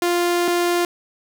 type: tone pair in turn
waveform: sawtooth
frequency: 349.2 / 349.2 Hz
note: F4 / F4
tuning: 0 / 0 cents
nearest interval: unison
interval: 0 cents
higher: neither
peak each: -13 dBFS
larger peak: neither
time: 0.02-0.48 / 0.48-0.85 s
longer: first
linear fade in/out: 2 ms
effects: none